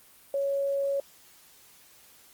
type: tone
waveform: sine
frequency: 556 Hz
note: C#5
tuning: 5 cents sharp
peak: -25 dBFS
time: 0.34-1 s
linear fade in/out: 2 ms
effects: white hiss -56 dBFS RMS until 2.33 s + Opus 24 kbps